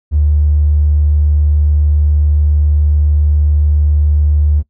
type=tone; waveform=triangle; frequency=74.4 Hz; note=D2; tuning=23 cents sharp; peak=-4 dBFS; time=0.11-4.63 s; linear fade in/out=50 ms; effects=noise-tail reverb RT60 0.1 s tail -22 dB re dry + tanh soft clip ceiling -5 dBFS